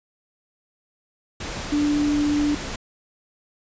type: tone in noise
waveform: sine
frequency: 293.7 Hz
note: D4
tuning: in tune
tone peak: -18 dBFS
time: 1.72-2.55 s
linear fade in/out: 5 ms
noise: pink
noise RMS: -31 dBFS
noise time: 1.4-2.76 s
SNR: +10 dB
effects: resampled to 16000 Hz